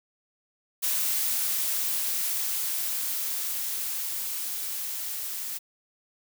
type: noise with level ramp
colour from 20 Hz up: blue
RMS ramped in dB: -26 to -34 dBFS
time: 0.82-5.59 s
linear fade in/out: 20 ms
effects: none